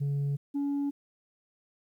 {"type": "tone pair in turn", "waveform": "sine", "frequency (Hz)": [141.6, 283.2], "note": ["C#3", "C#4"], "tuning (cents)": [37, 37], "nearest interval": "octave", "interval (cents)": 1200, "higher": "second", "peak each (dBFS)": [-24, -25], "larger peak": "first", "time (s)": [[0, 0.37], [0.54, 0.91]], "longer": "neither", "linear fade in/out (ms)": 20, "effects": ["tanh soft clip ceiling -26 dBFS", "11-bit"]}